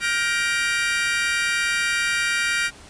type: chord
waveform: 35% pulse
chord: G minor seventh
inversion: third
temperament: just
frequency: 1411.2 / 1568 / 1881.6 / 2352 Hz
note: F6 / G6 / Bb6 / D7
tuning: +18 / 0 / +16 / +2 cents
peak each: -23 / -28 / -24 / -23 dBFS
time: 0-2.71 s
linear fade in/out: 50 ms
effects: pink hiss -45 dBFS RMS until 2.89 s + resampled to 22050 Hz